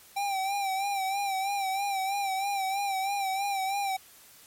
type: tone with vibrato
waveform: square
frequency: 784 Hz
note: G5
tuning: in tune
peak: -28 dBFS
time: 0.16-3.97 s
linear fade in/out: 10 ms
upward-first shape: sine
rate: 3.1 Hz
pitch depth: 56 cents each way
effects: white hiss -54 dBFS RMS until 4.46 s + MP3 64 kbps